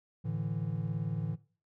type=chord; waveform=triangle; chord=A suspended fourth; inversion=none; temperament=equal; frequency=110 / 146.83 / 164.81 Hz; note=A2 / D3 / E3; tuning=0 / 0 / 0 cents; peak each=-34 dBFS; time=0.24-1.36 s; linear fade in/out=20 ms; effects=noise-tail reverb RT60 0.4 s tail -20 dB re dry